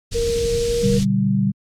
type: band-stop noise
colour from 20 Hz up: pink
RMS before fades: -25 dBFS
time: 0.11-1.05 s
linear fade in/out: 20 ms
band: 150 to 4200 Hz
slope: 12 dB/octave
type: tone with pitch glide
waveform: sine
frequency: 466.8 to 472.2 Hz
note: A#4 to A#4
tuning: +2 to +22 cents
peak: -18 dBFS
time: 0.14-0.99 s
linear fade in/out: 20 ms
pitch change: +20 cents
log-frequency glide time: 0.46-0.8 s
type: chord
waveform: sine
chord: G major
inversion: first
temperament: just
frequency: 122.5 / 147 / 196 Hz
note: B2 / D3 / G3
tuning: -14 / +2 / 0 cents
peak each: -22 / -23 / -17 dBFS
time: 0.82-1.52 s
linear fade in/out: 20 ms
effects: low-pass 7000 Hz 12 dB/octave + AAC 64 kbps